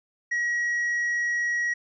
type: tone with tanh clipping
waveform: sine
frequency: 1908 Hz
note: A#6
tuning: 40 cents sharp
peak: -24 dBFS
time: 0.31-1.74 s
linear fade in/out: 10 ms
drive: 3 dB
effects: resampled to 16000 Hz